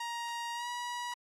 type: tone with pitch glide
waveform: sawtooth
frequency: 940 to 968.1 Hz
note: A#5 to B5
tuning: +14 to -35 cents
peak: -32 dBFS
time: 0-1.14 s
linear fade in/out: 5 ms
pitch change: +51 cents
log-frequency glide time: 0.53-0.68 s
effects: low-pass 9000 Hz 12 dB/octave + AAC 64 kbps